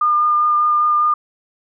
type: tone with vibrato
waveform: sine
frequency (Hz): 1209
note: D6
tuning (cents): +50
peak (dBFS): -12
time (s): 0.01-1.14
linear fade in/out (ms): 5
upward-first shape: sine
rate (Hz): 5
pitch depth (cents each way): 11
effects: none